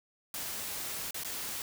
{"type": "noise with dropouts", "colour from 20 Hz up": "white", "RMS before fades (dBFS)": -38, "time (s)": [0.34, 1.62], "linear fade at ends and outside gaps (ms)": 1, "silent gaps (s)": [[1.108, 1.144], [1.235, 1.247]], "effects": []}